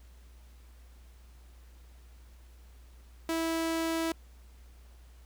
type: tone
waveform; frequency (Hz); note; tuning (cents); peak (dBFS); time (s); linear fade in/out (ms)
sawtooth; 327.3; E4; -12; -25; 3.29-4.12; 2
effects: added 60 Hz sine -51 dBFS peak until 5.25 s + pink hiss -64 dBFS RMS until 5.25 s